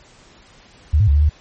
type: tone with pitch steps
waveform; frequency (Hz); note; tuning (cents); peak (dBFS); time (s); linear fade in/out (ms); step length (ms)
sine; 75.4 / 105 / 71.3 / 74 / 75.1; D2 / G#2 / C#2 / D2 / D2; +46 / +19 / +49 / +14 / +39; -10; 0.93-1.295; 10; 73
effects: pink hiss -48 dBFS RMS until 1.4 s + MP3 32 kbps